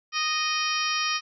harmonic tone with a mistuned harmonic, 620 Hz, D#5, 6 cents flat, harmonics 2 / 3 / 4 / 5 / 6 / 7 / 8 / 9, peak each -29 / -33 / -30 / -33 / -39 / -37 / -34 / -31 dBFS, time 0.12-1.21 s, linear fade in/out 50 ms, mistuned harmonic 6, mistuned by +25 cents, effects none

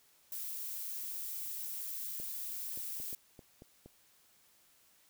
violet noise, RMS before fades -41 dBFS, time 0.32-3.15 s, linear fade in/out 2 ms
clicks, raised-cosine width 2 ms, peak -38 dBFS, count 7, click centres 2.2 / 2.775 / 3.001 / 3.129 / 3.392 / 3.621 / 3.86 s
effects white hiss -67 dBFS RMS until 5.09 s

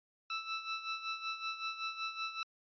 15% pulse tone with tremolo, 1318.5 Hz, E6, in tune, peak -28 dBFS, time 0.3-2.43 s, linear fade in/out 2 ms, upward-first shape sine, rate 5.3 Hz, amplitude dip 70%, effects resampled to 11025 Hz

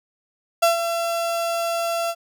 35% pulse tone with ADSR envelope, 676 Hz, E5, 43 cents sharp, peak -11 dBFS, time 0.62-2.15 s, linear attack 11 ms, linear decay 130 ms, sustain -9 dB, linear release 55 ms, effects none

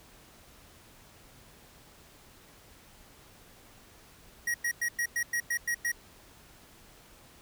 square tone bursts, 1896 Hz, A#6, 29 cents sharp, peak -28 dBFS, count 9, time 4.47-5.918 s, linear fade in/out 5 ms, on 72 ms, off 100 ms, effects pink hiss -56 dBFS RMS until 7.41 s

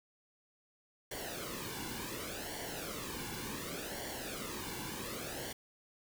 pink noise with flanger, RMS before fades -42 dBFS, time 1.11-5.53 s, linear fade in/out 5 ms, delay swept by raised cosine 0.78 to 1.6 ms, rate 0.68 Hz, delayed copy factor -0.7, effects none

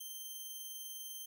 5% pulse tone with tremolo, 3136 Hz, G7, in tune, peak -34 dBFS, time 0-1.26 s, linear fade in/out 10 ms, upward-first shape triangle, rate 20 Hz, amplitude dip 35%, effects none

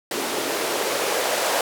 blue noise with band-pass filter sweep, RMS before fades -24 dBFS, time 0.11-1.61 s, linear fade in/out 2 ms, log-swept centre 350 to 580 Hz, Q 2, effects none

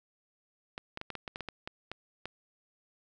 clicks, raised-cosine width 0.3 ms, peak -22 dBFS, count 12, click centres 0.779 / 0.974 / 1.014 / 1.103 / 1.153 / 1.278 / 1.359 / 1.407 / 1.487 / 1.675 / 1.916 / 2.256 s, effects none

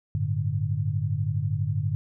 sine chord, G suspended second, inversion none, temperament just, 98 / 110.25 / 147 Hz, G2 / A2 / D3, 0 / +4 / +2 cents, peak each -28 dBFS, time 0.15-1.95 s, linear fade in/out 0 ms, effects none

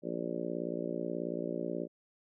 harmonic tone, 58.4 Hz, A#1, 4 cents sharp, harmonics 3 / 4 / 5 / 6 / 7 / 8 / 9 / 10, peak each -42 / -42 / -41 / -40 / -41 / -47 / -43 / -42 dBFS, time 0.02-1.88 s, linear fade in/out 50 ms, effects none

